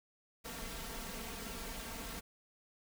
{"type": "noise with comb filter", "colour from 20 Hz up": "pink", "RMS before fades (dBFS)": -44, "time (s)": [0.44, 2.21], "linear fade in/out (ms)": 20, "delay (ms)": 4.4, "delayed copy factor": 0.85, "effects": []}